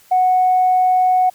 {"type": "tone", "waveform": "sine", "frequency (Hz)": 738, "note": "F#5", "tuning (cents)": -5, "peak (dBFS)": -10, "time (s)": [0.11, 1.3], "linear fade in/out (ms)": 10, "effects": ["tanh soft clip ceiling -6 dBFS", "white hiss -50 dBFS RMS until 1.34 s"]}